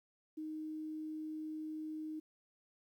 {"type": "tone", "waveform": "sine", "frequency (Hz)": 311.1, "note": "D#4", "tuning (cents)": 0, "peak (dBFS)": -40, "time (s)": [0.37, 2.2], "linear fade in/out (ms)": 10, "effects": ["12-bit"]}